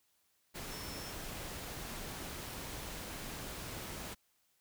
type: tone in noise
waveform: sine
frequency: 5400 Hz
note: E8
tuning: 41 cents sharp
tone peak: -50 dBFS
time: 0.7-1.12 s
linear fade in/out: 20 ms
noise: pink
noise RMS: -44 dBFS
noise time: 0.54-4.15 s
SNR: -9 dB
effects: white hiss -75 dBFS RMS until 4.6 s